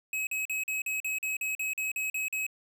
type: tone bursts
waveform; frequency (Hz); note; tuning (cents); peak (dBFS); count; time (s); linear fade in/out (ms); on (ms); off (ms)
square; 2557; D#7; +47; -30; 13; 0.13-2.466; 2; 140; 43
effects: none